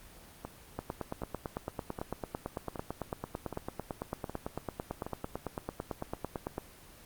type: two click trains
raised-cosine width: 1 ms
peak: -20 / -24 dBFS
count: 53 / 7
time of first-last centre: 0.79-6.581 / 0.45-5.065 s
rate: 8.98 / 1.3 Hz
effects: pink hiss -54 dBFS RMS until 7.05 s + Opus 24 kbps